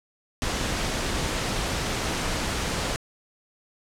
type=noise; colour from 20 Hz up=pink; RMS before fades=-27 dBFS; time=0.42-2.96 s; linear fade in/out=0 ms; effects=low-pass 8000 Hz 12 dB/octave